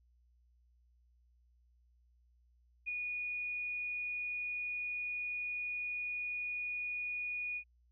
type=tone with ADSR envelope; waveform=sine; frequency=2457 Hz; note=D#7; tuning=22 cents flat; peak=-34 dBFS; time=2.86-7.64 s; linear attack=24 ms; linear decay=14 ms; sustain=-2 dB; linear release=75 ms; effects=added 60 Hz sine -66 dBFS peak until 7.91 s